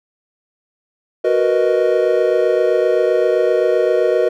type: chord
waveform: triangle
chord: B major seventh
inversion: second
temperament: equal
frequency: 370 / 466.2 / 493.9 / 622.3 Hz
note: F#4 / A#4 / B4 / D#5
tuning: 0 / 0 / 0 / 0 cents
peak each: -16 dBFS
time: 1.24-4.29 s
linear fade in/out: 10 ms
effects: none